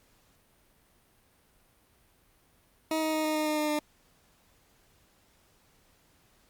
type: tone with pitch steps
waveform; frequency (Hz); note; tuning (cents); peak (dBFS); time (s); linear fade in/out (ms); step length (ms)
20% pulse; 316.5 / 314.1 / 311.8 / 309.4 / 307.1 / 304.8 / 302.6 / 300.3; D#4 / D#4 / D#4 / D#4 / D#4 / D#4 / D#4 / D4; +30 / +16 / +4 / -10 / -23 / -36 / -48 / +39; -22; 2.91-3.79; 2; 110
effects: pink hiss -65 dBFS RMS until 6.49 s + Opus 48 kbps